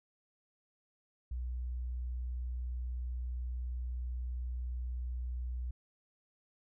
sine tone, 61.5 Hz, B1, 7 cents flat, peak -35 dBFS, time 1.31-5.71 s, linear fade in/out 5 ms, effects none

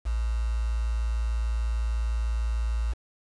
sine tone with quantisation, 56.8 Hz, A#1, 44 cents flat, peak -24 dBFS, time 0.05-2.94 s, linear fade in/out 20 ms, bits 7, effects resampled to 22050 Hz

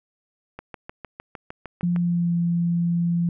click train, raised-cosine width 0.5 ms, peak -20 dBFS, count 10, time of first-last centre 0.59-1.962 s, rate 6.56 Hz
sine tone with pitch glide, 174.61 to 171.31 Hz, F3 to F3, 0 to -33 cents, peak -19 dBFS, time 1.83-3.29 s, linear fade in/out 2 ms, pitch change -33 cents, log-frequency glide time 1.94-2.34 s
effects none

